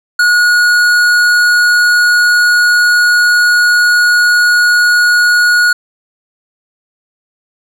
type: tone with tanh clipping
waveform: sine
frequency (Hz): 1449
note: F#6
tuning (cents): -37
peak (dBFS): -8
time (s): 0.19-5.73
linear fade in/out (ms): 5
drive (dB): 14
effects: none